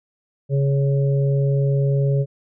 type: harmonic tone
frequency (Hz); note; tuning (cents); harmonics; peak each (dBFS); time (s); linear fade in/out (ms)
138.59; C#3; 0; 1 / 3 / 4; -16 / -26 / -28; 0.49-2.26; 50
effects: none